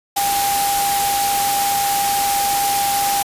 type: tone in noise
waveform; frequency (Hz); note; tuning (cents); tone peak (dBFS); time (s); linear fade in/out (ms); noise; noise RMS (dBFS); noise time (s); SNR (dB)
sine; 802; G5; +39; -17; 0.16-3.23; 10; white; -21; 0.16-3.23; +1
effects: resampled to 32000 Hz